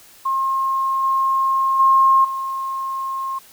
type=tone with level steps; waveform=sine; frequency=1070 Hz; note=C6; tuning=38 cents sharp; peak=-17 / -15 / -10 / -22 dBFS; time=0.25-3.39 s; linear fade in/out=10 ms; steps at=1.03 / 1.79 / 2.24 s; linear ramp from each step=10 ms; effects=white hiss -47 dBFS RMS until 3.52 s